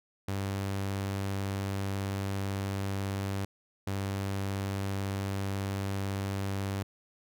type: tone bursts at uneven times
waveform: sawtooth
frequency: 98.1 Hz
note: G2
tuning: 2 cents sharp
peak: -27 dBFS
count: 2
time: 0.28-3.45 / 3.87-6.83 s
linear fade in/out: 5 ms
effects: none